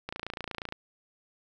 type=click train; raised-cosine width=0.3 ms; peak=-19 dBFS; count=19; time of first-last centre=0.09-0.724 s; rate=28.4 Hz; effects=none